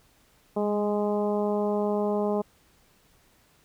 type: harmonic tone with a mistuned harmonic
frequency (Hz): 207.7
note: G#3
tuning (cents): 0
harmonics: 1 / 2 / 3 / 4 / 5 / 6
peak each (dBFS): -28 / -27 / -30 / -34 / -38 / -47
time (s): 0.56-2.42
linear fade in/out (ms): 10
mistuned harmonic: 1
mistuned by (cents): -19
effects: pink hiss -62 dBFS RMS until 3.64 s